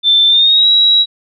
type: tone with pitch glide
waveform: sine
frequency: 3549 to 3870 Hz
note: A7 to B7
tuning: +14 to -36 cents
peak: -6 dBFS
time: 0.03-1.06 s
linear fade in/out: 50 ms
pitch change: +150 cents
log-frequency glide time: 0.28-0.67 s
effects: none